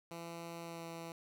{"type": "tone with pitch glide", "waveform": "10% pulse", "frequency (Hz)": [168.4, 166.47], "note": ["E3", "E3"], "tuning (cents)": [37, 17], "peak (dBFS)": -36, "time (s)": [0.11, 1.12], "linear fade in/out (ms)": 2, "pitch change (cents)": -20, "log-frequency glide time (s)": [0.62, 0.85], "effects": []}